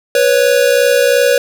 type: tone pair together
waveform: square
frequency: 491.6 / 554.4 Hz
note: B4 / C#5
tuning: -8 / 0 cents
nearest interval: major second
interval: 208 cents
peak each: -12 dBFS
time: 0.15-1.38 s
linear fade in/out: 2 ms
effects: none